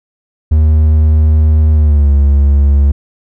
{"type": "tone with pitch glide", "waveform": "triangle", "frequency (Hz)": [77.3, 70.48], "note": ["D#2", "C#2"], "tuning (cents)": [-11, 29], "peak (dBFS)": -3, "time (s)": [0.51, 2.92], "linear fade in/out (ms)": 10, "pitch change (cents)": -160, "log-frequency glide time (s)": [1.73, 2.11], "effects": []}